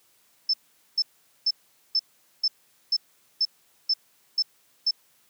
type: tone bursts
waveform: sine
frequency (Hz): 5274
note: E8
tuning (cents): 0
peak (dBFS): -19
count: 10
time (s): 0.49-4.91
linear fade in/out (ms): 5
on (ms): 46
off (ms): 440
effects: white hiss -63 dBFS RMS until 5.29 s + high-pass 100 Hz 12 dB/octave